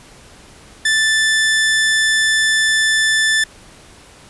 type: tone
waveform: sawtooth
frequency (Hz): 1760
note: A6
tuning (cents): 0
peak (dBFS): -9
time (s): 0.85-3.44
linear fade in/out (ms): 5
effects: pink hiss -43 dBFS RMS until 4.29 s + resampled to 24000 Hz